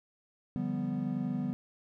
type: chord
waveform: triangle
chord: G dominant seventh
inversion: second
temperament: equal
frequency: 146.83 / 174.61 / 196 / 246.9 Hz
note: D3 / F3 / G3 / B3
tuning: 0 / 0 / 0 / 0 cents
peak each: -36 / -37 / -34 / -32 dBFS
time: 0.56-1.53 s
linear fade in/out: 0 ms
effects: none